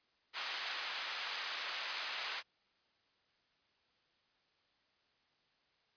white band-pass noise, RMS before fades -41 dBFS, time 0.33-2.43 s, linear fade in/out 50 ms, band 900 to 4100 Hz, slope 12 dB/octave, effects white hiss -75 dBFS RMS until 5.96 s + resampled to 11025 Hz

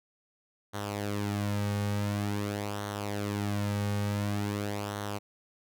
sawtooth tone with flanger, 102.5 Hz, G#2, 22 cents flat, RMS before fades -32 dBFS, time 0.73-5.19 s, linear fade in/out 20 ms, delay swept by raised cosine 0.4 to 3 ms, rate 0.47 Hz, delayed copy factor -0.6, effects none

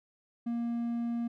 triangle tone, 235 Hz, A#3, 14 cents sharp, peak -28 dBFS, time 0.46-1.28 s, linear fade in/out 10 ms, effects none

